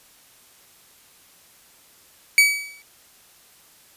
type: tone with exponential decay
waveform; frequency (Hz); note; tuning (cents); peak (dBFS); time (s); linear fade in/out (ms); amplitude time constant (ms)
40% pulse; 2277; C#7; +46; -8; 2.38-2.82; 1; 94
effects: white hiss -53 dBFS RMS until 3.96 s + resampled to 32000 Hz